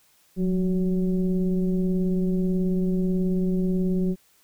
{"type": "tone with frequency modulation", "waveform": "sine", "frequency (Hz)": 181.8, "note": "F#3", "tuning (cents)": -30, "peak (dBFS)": -20, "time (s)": [0.36, 4.16], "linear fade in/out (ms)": 50, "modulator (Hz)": 191, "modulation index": 0.79, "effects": ["white hiss -61 dBFS RMS until 4.43 s"]}